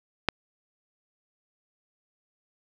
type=click; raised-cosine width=0.3 ms; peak=-5 dBFS; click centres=0.287 s; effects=none